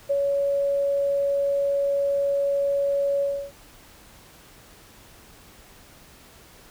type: tone with ADSR envelope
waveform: sine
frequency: 561 Hz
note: C#5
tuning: 21 cents sharp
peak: -18 dBFS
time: 0.09-3.52 s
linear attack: 18 ms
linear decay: 32 ms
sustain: -2 dB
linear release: 300 ms
effects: pink hiss -50 dBFS RMS until 6.7 s